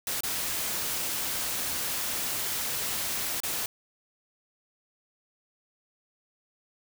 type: noise with dropouts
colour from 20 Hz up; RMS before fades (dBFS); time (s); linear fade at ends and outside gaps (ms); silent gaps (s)
white; -31; 0.07-3.66; 2; 0.207-0.234 / 3.403-3.434
effects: none